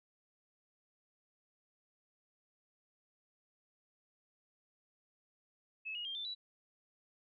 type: tone with pitch steps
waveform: sine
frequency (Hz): 2595 / 2879 / 3195 / 3545 / 3933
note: E7 / F#7 / G7 / A7 / B7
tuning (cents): -28 / -48 / +32 / +12 / -8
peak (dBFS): -39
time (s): 5.85-6.35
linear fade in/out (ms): 20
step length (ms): 100
effects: none